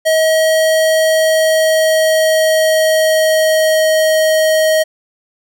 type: tone with pitch glide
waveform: square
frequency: 636 to 629.4 Hz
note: D#5 to D#5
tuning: +38 to +20 cents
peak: -10 dBFS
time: 0.05-4.84 s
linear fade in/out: 20 ms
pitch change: -18 cents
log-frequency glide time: 1.12-4.17 s
effects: none